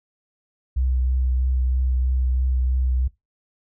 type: tone with vibrato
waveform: sine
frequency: 63.7 Hz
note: C2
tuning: 46 cents flat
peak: -18 dBFS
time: 0.76-3.08 s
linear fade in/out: 10 ms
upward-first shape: triangle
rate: 3.1 Hz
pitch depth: 20 cents each way
effects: noise-tail reverb RT60 0.2 s tail -20 dB re dry